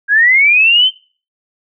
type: linear sweep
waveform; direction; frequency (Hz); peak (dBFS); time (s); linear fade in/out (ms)
sine; up; 1600 to 3131; -6; 0.08-0.91; 50
effects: noise-tail reverb RT60 0.4 s tail -22 dB re dry